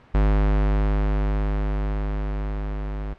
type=tone with level ramp; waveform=square; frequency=50.9 Hz; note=G#1; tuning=34 cents flat; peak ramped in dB=-16 to -28 dBFS; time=0.14-3.14 s; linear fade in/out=10 ms; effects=pink hiss -51 dBFS RMS until 3.18 s + low-pass 2000 Hz 12 dB/octave